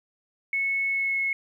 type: tone with pitch glide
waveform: sine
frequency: 2200 to 2182 Hz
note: C#7 to C#7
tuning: -14 to -28 cents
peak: -23 dBFS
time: 0.53-1.33 s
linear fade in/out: 2 ms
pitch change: -14 cents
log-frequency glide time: 0.89-1.19 s
effects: 10-bit